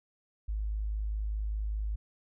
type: tone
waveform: sine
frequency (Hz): 52.5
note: G#1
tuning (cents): +19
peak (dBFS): -30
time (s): 0.48-1.96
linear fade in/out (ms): 10
effects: none